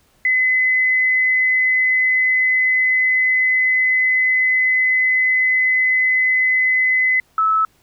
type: tone pair in turn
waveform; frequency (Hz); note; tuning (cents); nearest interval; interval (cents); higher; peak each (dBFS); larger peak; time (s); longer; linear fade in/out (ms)
sine; 2027 / 1302.3; B6 / E6; +45 / -21; minor sixth; 766; first; -13; neither; 0.25-7.2 / 7.38-7.65; first; 2
effects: pink hiss -58 dBFS RMS until 7.82 s